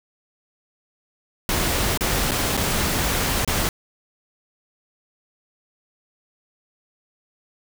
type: noise with dropouts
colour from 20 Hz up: pink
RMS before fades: -22 dBFS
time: 1.49-3.69 s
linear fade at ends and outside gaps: 1 ms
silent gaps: 1.975-2.008 / 2.31-2.317 / 2.569-2.575 / 3.448-3.476 s
effects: none